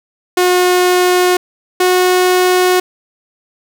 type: tone pair in turn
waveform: sawtooth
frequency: 361.3 / 364.9 Hz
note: F#4 / F#4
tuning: -41 / -24 cents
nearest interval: unison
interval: 17 cents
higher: second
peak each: -5 dBFS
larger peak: neither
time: 0.37-1.37 / 1.8-2.8 s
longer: neither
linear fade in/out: 5 ms
effects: none